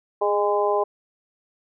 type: harmonic tone with a mistuned harmonic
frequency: 204.5 Hz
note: G#3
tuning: 26 cents flat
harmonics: 2 / 3 / 4 / 5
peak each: -22 / -24 / -25 / -26 dBFS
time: 0.21-0.84 s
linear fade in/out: 10 ms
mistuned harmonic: 2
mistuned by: +18 cents
effects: none